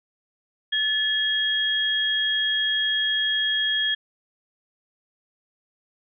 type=tone pair together; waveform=sine; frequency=1734 / 3276 Hz; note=A6 / G#7; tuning=-26 / -24 cents; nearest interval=major seventh; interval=1102 cents; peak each=-25 / -22 dBFS; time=0.72-3.95 s; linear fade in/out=10 ms; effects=none